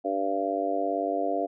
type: harmonic tone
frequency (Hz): 98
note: G2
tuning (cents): 0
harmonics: 3 / 4 / 5 / 6 / 7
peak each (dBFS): -32 / -34 / -33 / -33 / -28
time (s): 0.04-1.47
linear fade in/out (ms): 20
effects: none